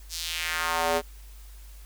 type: tone with high-pass filter sweep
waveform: square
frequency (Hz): 83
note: E2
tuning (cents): +12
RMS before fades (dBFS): -28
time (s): 0.09-1.02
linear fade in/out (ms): 50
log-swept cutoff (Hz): 5700 to 440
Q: 1.8
effects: added 50 Hz sine -43 dBFS peak until 1.85 s + white hiss -55 dBFS RMS until 1.85 s